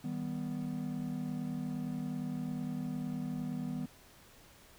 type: chord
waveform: triangle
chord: Eb augmented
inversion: none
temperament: equal with one note detuned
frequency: 158.37 / 196 / 246.9 Hz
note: Eb3 / G3 / B3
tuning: +31 / 0 / 0 cents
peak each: -38 / -39 / -36 dBFS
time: 0.04-3.86 s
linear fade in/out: 5 ms
effects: pink hiss -59 dBFS RMS until 4.78 s